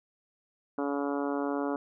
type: harmonic tone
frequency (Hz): 142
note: C#3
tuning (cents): +42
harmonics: 2 / 3 / 4 / 5 / 6 / 7 / 8 / 9 / 10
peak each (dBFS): -31 / -35 / -37 / -39 / -41 / -42 / -43 / -44 / -45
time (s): 0.78-1.76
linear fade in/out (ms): 2
effects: none